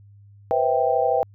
sine chord, C major seventh, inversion third, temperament just, 490.5 / 523.3 / 654.1 / 784.9 Hz, B4 / C5 / E5 / G5, -12 / 0 / -14 / +2 cents, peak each -23 / -25 / -23 / -22 dBFS, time 0.51-1.23 s, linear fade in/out 0 ms, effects added 101 Hz sine -46 dBFS peak until 1.34 s

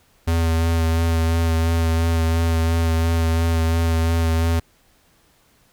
square tone with vibrato, 82.41 Hz, E2, in tune, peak -17 dBFS, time 0.27-4.6 s, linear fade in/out 10 ms, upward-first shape sine, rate 2.9 Hz, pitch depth 19 cents each way, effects pink hiss -58 dBFS RMS until 5.72 s

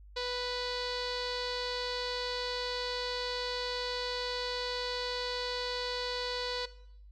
sawtooth tone with low-pass filter, 493.9 Hz, B4, in tune, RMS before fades -35 dBFS, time 0.16-6.66 s, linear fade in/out 10 ms, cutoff 4300 Hz, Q 5.8, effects noise-tail reverb RT60 0.7 s tail -17 dB re dry + added 50 Hz sine -50 dBFS peak until 7.11 s

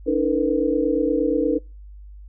sine tone cluster, 287.1 / 315.6 / 454 / 494 Hz, D4 / D#4 / A#4 / B4, -39 / +25 / -46 / 0 cents, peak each -23 dBFS, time 0.06-1.59 s, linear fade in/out 20 ms, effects noise-tail reverb RT60 0.3 s tail -26 dB re dry + added 50 Hz sine -38 dBFS peak until 2.28 s

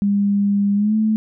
sine tone with pitch glide, 201.6 to 217.3 Hz, G3 to A3, +49 to -21 cents, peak -14 dBFS, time 0.02-1.16 s, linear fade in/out 0 ms, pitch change +130 cents, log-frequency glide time 0.75-0.95 s, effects none

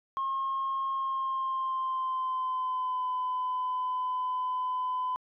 sine tone with pitch glide, 1076 to 1009.8 Hz, C6 to B5, +48 to +38 cents, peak -27 dBFS, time 0.17-5.16 s, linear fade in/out 0 ms, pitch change -110 cents, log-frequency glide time 0.93-3.06 s, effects tanh soft clip ceiling -25 dBFS

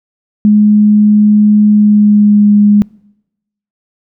sine tone with pitch glide, 209.8 to 206.6 Hz, G#3 to G#3, +18 to -9 cents, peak -3 dBFS, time 0.45-2.82 s, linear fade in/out 0 ms, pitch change -27 cents, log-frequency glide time 1.68-2.52 s, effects noise-tail reverb RT60 0.9 s tail -26 dB re dry

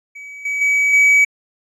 triangle tone with level steps, 2277 Hz, C#7, 46 cents sharp, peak -30 / -17 / -11 / -7 dBFS, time 0.15-1.25 s, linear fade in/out 10 ms, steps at 0.45 / 0.61 / 0.93 s, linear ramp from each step 5 ms, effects resampled to 24000 Hz

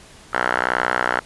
5% pulse tone with band-pass filter, 61.74 Hz, B1, in tune, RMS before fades -21 dBFS, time 0.33-1.2 s, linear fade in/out 5 ms, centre 1300 Hz, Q 7.9, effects pink hiss -45 dBFS RMS until 1.25 s + resampled to 24000 Hz

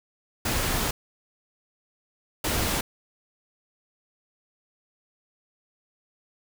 pink noise bursts at uneven times, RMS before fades -26 dBFS, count 2, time 0.45-0.91 / 2.44-2.81 s, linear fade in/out 5 ms, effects none

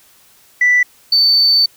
sine tone pair in turn, 1975 / 4537 Hz, B6 / C#8, 0 / +39 cents, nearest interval octave + major second, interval 1439 cents, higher second, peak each -7 dBFS, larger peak neither, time 0.61-0.83 / 1.12-1.66 s, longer second, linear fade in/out 5 ms, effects tanh soft clip ceiling -5 dBFS + white hiss -49 dBFS RMS until 1.76 s

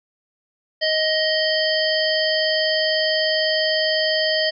harmonic tone with a mistuned harmonic, 626 Hz, D#5, 10 cents sharp, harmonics 1 / 3 / 5 / 7 / 8, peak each -21 / -24 / -25 / -25 / -26 dBFS, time 0.81-4.51 s, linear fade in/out 20 ms, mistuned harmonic 7, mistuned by +56 cents, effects none

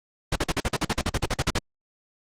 pink noise bursts, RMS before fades -22 dBFS, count 16, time 0.32-1.587 s, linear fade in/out 5 ms, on 37 ms, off 45 ms, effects low-pass 7000 Hz 12 dB/octave + Opus 24 kbps

